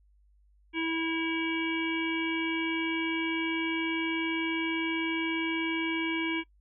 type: harmonic tone with a mistuned harmonic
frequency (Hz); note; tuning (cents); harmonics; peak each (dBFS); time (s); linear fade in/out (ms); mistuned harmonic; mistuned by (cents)
326.9; E4; -14; 1 / 3 / 5 / 7 / 9 / 10; -30 / -40 / -40 / -33 / -40 / -45; 0.73-6.44; 50; 9; -56
effects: noise-tail reverb RT60 0.1 s tail -20 dB re dry + added 50 Hz sine -60 dBFS peak until 6.6 s